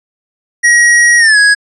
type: tone with pitch glide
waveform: square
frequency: 1899 to 1662.8 Hz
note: A#6 to G#6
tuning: +32 to +2 cents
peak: -5 dBFS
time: 0.63-1.55 s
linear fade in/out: 20 ms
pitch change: -230 cents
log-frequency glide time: 1.18-1.38 s
effects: resampled to 24000 Hz